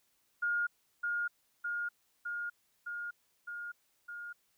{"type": "tone with echo", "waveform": "sine", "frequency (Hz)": 1422, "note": "F6", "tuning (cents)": 31, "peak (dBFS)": -29, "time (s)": [0.42, 0.67], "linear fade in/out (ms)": 10, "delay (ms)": 610, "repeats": 6, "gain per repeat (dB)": -2, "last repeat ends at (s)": 4.33, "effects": ["white hiss -74 dBFS RMS until 4.57 s"]}